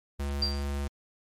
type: tone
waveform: square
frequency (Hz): 70.6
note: C#2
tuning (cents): +32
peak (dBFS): -30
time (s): 0.19-0.88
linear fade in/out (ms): 10
type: tone with exponential decay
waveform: sine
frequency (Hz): 4724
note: D8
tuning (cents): +9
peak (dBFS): -22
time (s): 0.42-0.66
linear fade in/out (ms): 5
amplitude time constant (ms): 52
effects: MP3 64 kbps